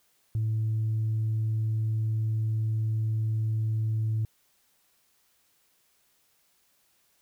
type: tone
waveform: sine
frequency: 110 Hz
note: A2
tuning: in tune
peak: -23 dBFS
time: 0.35-4.25 s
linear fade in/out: 0 ms
effects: tanh soft clip ceiling -22 dBFS + white hiss -68 dBFS RMS until 7.21 s